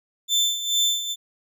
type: tone with tremolo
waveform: 30% pulse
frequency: 3540 Hz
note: A7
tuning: 10 cents sharp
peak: -15 dBFS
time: 0.28-1.16 s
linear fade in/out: 50 ms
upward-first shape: sine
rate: 2.3 Hz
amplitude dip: 70%
effects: none